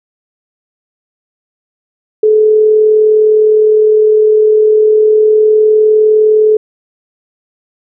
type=tone with amplitude modulation; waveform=sine; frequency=430 Hz; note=A4; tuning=40 cents flat; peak=-3 dBFS; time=2.23-6.57 s; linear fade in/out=5 ms; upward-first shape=sine; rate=39.7 Hz; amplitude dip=30%; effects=none